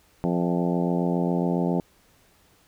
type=harmonic tone with a mistuned harmonic; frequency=87.31 Hz; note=F2; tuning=in tune; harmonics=2 / 3 / 4 / 5 / 6 / 7 / 8 / 9 / 10; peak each=-24 / -28 / -30 / -32 / -34 / -35 / -36 / -37 / -38 dBFS; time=0.24-1.8 s; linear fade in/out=0 ms; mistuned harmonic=8; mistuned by=-30 cents; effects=pink hiss -60 dBFS RMS until 2.67 s